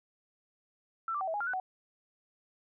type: tone with pitch steps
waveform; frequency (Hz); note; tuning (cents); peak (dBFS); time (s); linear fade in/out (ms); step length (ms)
sine; 1337 / 1174 / 761 / 649 / 827 / 1395 / 1494 / 749; E6 / D6 / F#5 / E5 / G#5 / F6 / F#6 / F#5; +24 / -1 / +48 / -27 / -8 / -2 / +16 / +21; -31; 1.08-1.6; 2; 65
effects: none